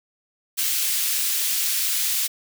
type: high-pass noise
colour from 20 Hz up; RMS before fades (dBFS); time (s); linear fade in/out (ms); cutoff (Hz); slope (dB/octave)
white; -23; 0.57-2.28; 20; 2400; 12
effects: none